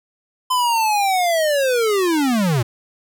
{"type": "linear sweep", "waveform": "square", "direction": "down", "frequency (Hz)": [1026, 110], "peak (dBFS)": -16, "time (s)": [0.5, 2.63], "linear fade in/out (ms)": 10, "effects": []}